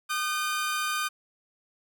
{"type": "tone pair together", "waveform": "sawtooth", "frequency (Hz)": [1219, 1532.5], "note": ["D#6", "G6"], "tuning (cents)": [-36, -40], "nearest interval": "major third", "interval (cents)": 396, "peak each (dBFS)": [-25, -28], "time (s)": [0.09, 1.09], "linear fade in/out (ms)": 20, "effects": []}